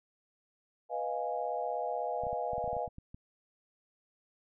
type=chord; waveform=sine; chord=F half-diminished seventh; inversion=second; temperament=equal; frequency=493.9 / 622.3 / 698.5 / 830.6 Hz; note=Cb5 / Eb5 / F5 / Ab5; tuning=0 / 0 / 0 / 0 cents; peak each=-38 / -38 / -36 / -38 dBFS; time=0.89-2.89 s; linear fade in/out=50 ms
type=clicks; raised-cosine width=5 ms; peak=-34 dBFS; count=12; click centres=2.236 / 2.268 / 2.33 / 2.533 / 2.581 / 2.642 / 2.678 / 2.731 / 2.767 / 2.878 / 2.984 / 3.145 s
effects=none